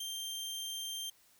sawtooth tone, 3163 Hz, G7, 15 cents sharp, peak -35 dBFS, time 0-1.1 s, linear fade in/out 5 ms, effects white hiss -66 dBFS RMS until 1.39 s

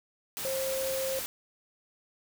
sine tone in noise, 531 Hz, C5, 25 cents sharp, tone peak -30 dBFS, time 0.45-1.19 s, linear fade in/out 0 ms, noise white, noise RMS -36 dBFS, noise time 0.37-1.26 s, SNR +3 dB, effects none

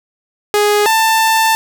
sawtooth tone pair in turn, 415.3 / 889.2 Hz, G#4 / A5, 0 / +18 cents, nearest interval octave + minor second, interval 1318 cents, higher second, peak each -6 dBFS, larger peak neither, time 0.54-0.86 / 0.86-1.55 s, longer second, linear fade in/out 0 ms, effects none

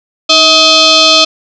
sine tone with frequency modulation, 311.1 Hz, D#4, in tune, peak -3 dBFS, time 0.29-1.25 s, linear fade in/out 10 ms, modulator 953 Hz, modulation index 5.1, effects none

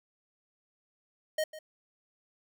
square tone with echo, 622.3 Hz, D#5, in tune, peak -28 dBFS, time 1.38-1.44 s, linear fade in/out 5 ms, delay 150 ms, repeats 1, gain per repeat -15 dB, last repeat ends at 1.59 s, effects none

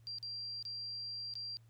sine tone with dropouts, 4736 Hz, D8, 14 cents sharp, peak -40 dBFS, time 0.07-1.57 s, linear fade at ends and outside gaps 0 ms, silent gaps 0.185-0.228 / 0.626-0.652 / 1.338-1.354 s, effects added 114 Hz sine -59 dBFS peak until 1.69 s + pink hiss -75 dBFS RMS until 1.69 s

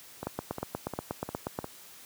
two click trains, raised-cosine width 1 ms, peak -21 / -17 dBFS, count 5 / 12, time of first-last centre 0.23-1.643 / 0.27-1.589 s, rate 2.83 / 8.34 Hz, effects white hiss -51 dBFS RMS until 2.05 s + high-pass 80 Hz 12 dB/octave

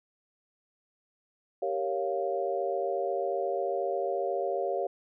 sine chord, G half-diminished seventh, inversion none, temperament equal, 392 / 466.2 / 554.4 / 698.5 Hz, G4 / Bb4 / Db5 / F5, 0 / 0 / 0 / 0 cents, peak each -33 / -35 / -32 / -33 dBFS, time 1.62-4.87 s, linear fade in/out 5 ms, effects none

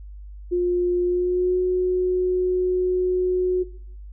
sine tone with pitch glide, 354.9 to 365.5 Hz, F4 to F#4, +28 to -21 cents, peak -18 dBFS, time 0.51-3.64 s, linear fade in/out 20 ms, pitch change +51 cents, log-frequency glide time 1.04-1.58 s, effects noise-tail reverb RT60 0.6 s tail -17 dB re dry + added 50 Hz sine -36 dBFS peak until 4.12 s

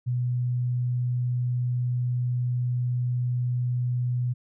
sine tone, 123.47 Hz, B2, in tune, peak -23 dBFS, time 0.06-4.34 s, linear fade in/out 20 ms, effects none

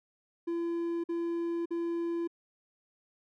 triangle tone bursts, 338.8 Hz, E4, 48 cents sharp, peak -28 dBFS, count 3, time 0.47-2.276 s, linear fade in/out 10 ms, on 570 ms, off 48 ms, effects none

